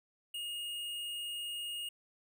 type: tone with tanh clipping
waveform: sine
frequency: 2855 Hz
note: F7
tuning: 37 cents sharp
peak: -39 dBFS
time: 0.34-1.89 s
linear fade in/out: 5 ms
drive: 16 dB
effects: none